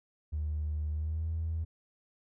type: tone with pitch glide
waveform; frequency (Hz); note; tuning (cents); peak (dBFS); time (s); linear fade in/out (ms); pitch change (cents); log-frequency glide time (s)
triangle; 76 to 80.99; D#2 to E2; -40 to -30; -27; 0.32-1.65; 20; +110; 0.92-1.28
effects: tanh soft clip ceiling -28 dBFS